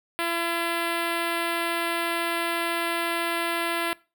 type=tone with notch filter; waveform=5% pulse; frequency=338 Hz; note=E4; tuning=43 cents sharp; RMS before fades=-27 dBFS; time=0.19-3.93 s; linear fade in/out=0 ms; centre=6100 Hz; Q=0.58; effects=noise-tail reverb RT60 0.3 s tail -22 dB re dry